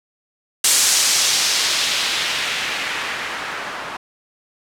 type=noise with low-pass filter sweep; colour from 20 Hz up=blue; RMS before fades=-20 dBFS; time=0.64-3.97 s; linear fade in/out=5 ms; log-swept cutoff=7900 to 1200 Hz; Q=1.1; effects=none